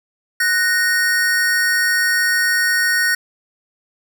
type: tone pair together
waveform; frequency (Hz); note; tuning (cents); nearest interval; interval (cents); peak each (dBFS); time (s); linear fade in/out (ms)
square; 1480 / 1853.8; F#6 / A#6; 0 / -10; major third; 390; -19 / -17; 0.4-3.15; 5
effects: none